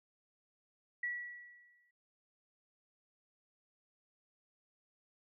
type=tone with exponential decay; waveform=sine; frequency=1939 Hz; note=B6; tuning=32 cents flat; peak=-33 dBFS; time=1.03-1.91 s; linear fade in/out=5 ms; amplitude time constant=190 ms; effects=none